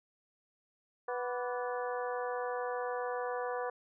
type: harmonic tone with a mistuned harmonic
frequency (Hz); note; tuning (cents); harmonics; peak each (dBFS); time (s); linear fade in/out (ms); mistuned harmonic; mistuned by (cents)
246.9; B3; 0; 2 / 3 / 4 / 5 / 6 / 7; -36 / -40 / -42 / -44 / -46 / -47; 1.08-3.7; 5; 5; -97
effects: none